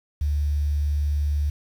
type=tone; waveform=sine; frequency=73.2 Hz; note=D2; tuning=5 cents flat; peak=-20 dBFS; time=0.21-1.5 s; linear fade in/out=5 ms; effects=8-bit